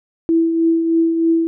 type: tone with tremolo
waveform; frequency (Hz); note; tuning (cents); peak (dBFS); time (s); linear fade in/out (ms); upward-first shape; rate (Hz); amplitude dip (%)
sine; 329.6; E4; 0; -10; 0.29-1.47; 0; triangle; 3.2; 50
effects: none